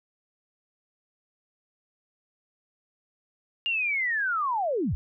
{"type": "linear sweep", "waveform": "sine", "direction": "down", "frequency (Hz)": [2841, 49.83], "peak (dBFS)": -24, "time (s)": [3.66, 4.95], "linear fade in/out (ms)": 0, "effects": []}